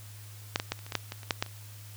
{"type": "clicks", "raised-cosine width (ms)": 0.2, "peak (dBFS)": [-8, -13, -12, -30, -27, -18, -9, -19, -28, -8, -10, -27], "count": 12, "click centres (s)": [0.559, 0.599, 0.72, 0.791, 0.865, 0.922, 0.953, 1.121, 1.232, 1.308, 1.425, 1.463], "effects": ["added 104 Hz sine -45 dBFS peak until 1.96 s", "white hiss -52 dBFS RMS until 1.96 s"]}